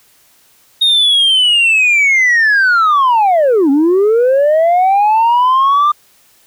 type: linear two-way sweep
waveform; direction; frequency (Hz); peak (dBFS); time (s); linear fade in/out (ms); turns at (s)
sine; down then up; 3729 to 267.1 to 1203; -5; 0.81-5.92; 10; 3.7
effects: tanh soft clip ceiling -6 dBFS + white hiss -50 dBFS RMS until 6.46 s